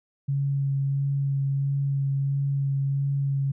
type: tone with vibrato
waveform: sine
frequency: 138.59 Hz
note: C#3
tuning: in tune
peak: -22 dBFS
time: 0.28-3.52 s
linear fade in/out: 10 ms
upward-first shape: sine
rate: 1.5 Hz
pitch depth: 12 cents each way
effects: none